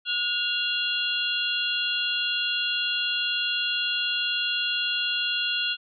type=tone cluster; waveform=sine; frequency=1447 / 2788 / 3344 / 4146 Hz; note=F#6 / F7 / G#7 / C8; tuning=-39 / -4 / +11 / -17 cents; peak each=-31 / -27 / -29 / -33 dBFS; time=0.05-5.77 s; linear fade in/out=50 ms; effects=none